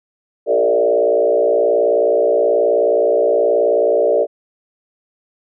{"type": "tone with frequency modulation", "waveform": "sine", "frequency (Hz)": 518, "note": "C5", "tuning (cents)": -17, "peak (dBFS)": -11, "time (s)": [0.46, 4.27], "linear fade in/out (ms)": 50, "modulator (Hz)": 58.9, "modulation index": 2.1, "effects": []}